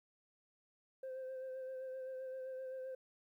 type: tone with vibrato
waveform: sine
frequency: 521 Hz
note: C5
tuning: 7 cents flat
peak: -40 dBFS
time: 1.03-2.95 s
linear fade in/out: 5 ms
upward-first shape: sine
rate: 7.7 Hz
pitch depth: 23 cents each way
effects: tanh soft clip ceiling -41 dBFS + 13-bit